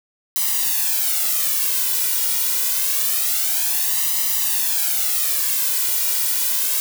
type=noise with flanger; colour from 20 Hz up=blue; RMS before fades=-20 dBFS; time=0.36-6.8 s; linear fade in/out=0 ms; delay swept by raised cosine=1 to 2.1 ms; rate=0.26 Hz; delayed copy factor=+0.9; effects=none